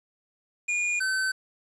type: tone pair in turn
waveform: square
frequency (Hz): 2432 / 1532.1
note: D#7 / G6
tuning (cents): -40 / -40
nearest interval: minor sixth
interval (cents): 800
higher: first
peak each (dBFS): -25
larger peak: neither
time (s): 0.68-1 / 1-1.32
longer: neither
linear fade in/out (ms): 10
effects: resampled to 24000 Hz + 9-bit